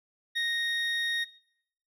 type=tone pair together; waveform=triangle; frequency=1864.7 / 3724 Hz; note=A#6 / A#7; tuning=0 / -2 cents; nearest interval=octave; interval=1198 cents; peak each=-28 dBFS; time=0.35-1.25 s; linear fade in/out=20 ms; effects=noise-tail reverb RT60 0.7 s tail -20 dB re dry